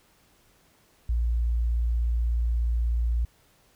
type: tone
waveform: sine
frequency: 58.27 Hz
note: A#1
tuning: in tune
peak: -21 dBFS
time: 1.09-3.25 s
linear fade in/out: 5 ms
effects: tanh soft clip ceiling -17 dBFS + pink hiss -62 dBFS RMS until 3.75 s